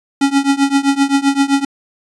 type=tone with tremolo; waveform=square; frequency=277.2 Hz; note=C#4; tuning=in tune; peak=-8 dBFS; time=0.21-1.65 s; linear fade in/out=5 ms; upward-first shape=triangle; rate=7.7 Hz; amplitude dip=95%; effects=resampled to 22050 Hz